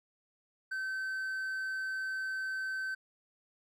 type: tone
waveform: triangle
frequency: 1539 Hz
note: G6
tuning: 32 cents flat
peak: -32 dBFS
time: 0.71-2.95 s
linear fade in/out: 10 ms
effects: none